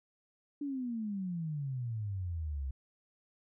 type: exponential sweep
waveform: sine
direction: down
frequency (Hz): 293.7 to 64.8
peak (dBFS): -34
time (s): 0.61-2.71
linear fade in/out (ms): 5
effects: none